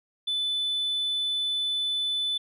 sine tone, 3500 Hz, A7, 10 cents flat, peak -23 dBFS, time 0.27-2.38 s, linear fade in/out 10 ms, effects tanh soft clip ceiling -23 dBFS

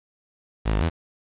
sawtooth tone with pitch steps, 53.9 / 51.3 / 83 Hz, A1 / G#1 / E2, -35 / -21 / +12 cents, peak -16 dBFS, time 0.65-0.899 s, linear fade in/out 20 ms, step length 83 ms, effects resampled to 8000 Hz + 7-bit

